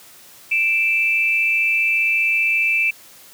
sine tone pair together, 2352 / 2637 Hz, D7 / E7, +2 / 0 cents, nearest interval major second, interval 198 cents, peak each -18 dBFS, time 0.51-2.91 s, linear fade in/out 10 ms, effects white hiss -45 dBFS RMS until 3.33 s + high-pass 80 Hz 12 dB/octave

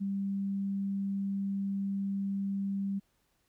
sine tone, 197 Hz, G3, 9 cents sharp, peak -30 dBFS, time 0-3 s, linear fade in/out 20 ms, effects pink hiss -74 dBFS RMS until 3.48 s

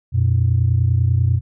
sine tone pair together, 90.1 / 120.27 Hz, F#2 / B2, -45 / -45 cents, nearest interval perfect fourth, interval 500 cents, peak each -15 dBFS, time 0.12-1.41 s, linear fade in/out 50 ms, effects tanh soft clip ceiling -7 dBFS

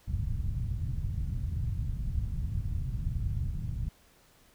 white low-pass noise, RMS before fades -32 dBFS, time 0.07-3.89 s, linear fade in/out 10 ms, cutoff 120 Hz, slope 24 dB/octave, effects pink hiss -62 dBFS RMS until 4.54 s

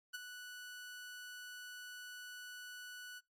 sawtooth tone with ADSR envelope, 1480 Hz, F#6, in tune, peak -36 dBFS, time 0.13-3.21 s, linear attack 19 ms, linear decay 22 ms, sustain -8 dB, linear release 35 ms, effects noise-tail reverb RT60 0.2 s tail -24 dB re dry + MP3 64 kbps

